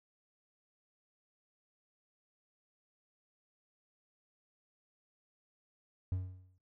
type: tone with exponential decay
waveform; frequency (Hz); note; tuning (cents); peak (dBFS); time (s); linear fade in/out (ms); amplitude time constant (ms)
triangle; 92.5; F#2; 0; -28; 6.12-6.58; 0; 98
effects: noise-tail reverb RT60 0.3 s tail -17 dB re dry